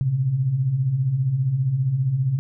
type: beating tone pair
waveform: sine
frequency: 118.9 / 133.9 Hz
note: A#2 / C3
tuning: +35 / +40 cents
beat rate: 15 Hz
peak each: -27 / -19 dBFS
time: 0.01-2.39 s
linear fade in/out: 0 ms
effects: none